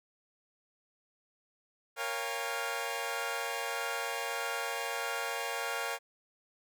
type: chord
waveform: 15% pulse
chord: Bb minor seventh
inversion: none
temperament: equal with one note detuned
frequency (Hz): 466.2 / 554.4 / 698.5 / 811.6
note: Bb4 / Db5 / F5 / Ab5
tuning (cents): 0 / 0 / 0 / -40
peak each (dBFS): -33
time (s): 1.96-5.99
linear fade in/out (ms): 50
effects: none